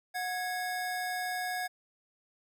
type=tone pair together; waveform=square; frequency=729.4 / 1661.2 Hz; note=F#5 / G#6; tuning=-25 / 0 cents; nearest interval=octave + major second; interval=1425 cents; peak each=-35 / -37 dBFS; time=0.14-1.68 s; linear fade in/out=20 ms; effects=none